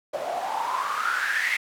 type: noise with band-pass filter sweep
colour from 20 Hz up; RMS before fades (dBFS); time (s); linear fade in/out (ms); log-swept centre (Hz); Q
white; -27; 0.13-1.57; 10; 580 to 2100; 9.9
effects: none